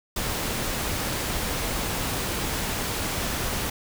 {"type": "noise", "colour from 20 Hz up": "pink", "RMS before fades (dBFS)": -28, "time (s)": [0.16, 3.7], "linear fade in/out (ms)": 5, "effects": []}